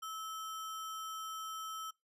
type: tone with sample-and-hold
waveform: sine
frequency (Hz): 1303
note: E6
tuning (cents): -20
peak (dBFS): -40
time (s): 0.02-1.91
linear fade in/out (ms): 10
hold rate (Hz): 4410
effects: noise-tail reverb RT60 0.2 s tail -22 dB re dry + resampled to 32000 Hz